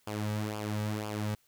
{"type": "tone with flanger", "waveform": "sawtooth", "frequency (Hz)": 106, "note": "G#2", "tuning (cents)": 36, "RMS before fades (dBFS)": -34, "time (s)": [0.07, 1.35], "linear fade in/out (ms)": 5, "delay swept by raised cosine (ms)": [0.5, 2.9], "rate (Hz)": 2, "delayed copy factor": -0.65, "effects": ["white hiss -69 dBFS RMS until 1.47 s"]}